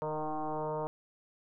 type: tone with frequency modulation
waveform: sine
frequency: 153.3 Hz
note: D#3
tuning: 25 cents flat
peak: -32 dBFS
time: 0.02-0.87 s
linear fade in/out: 0 ms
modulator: 154 Hz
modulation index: 5.9
effects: none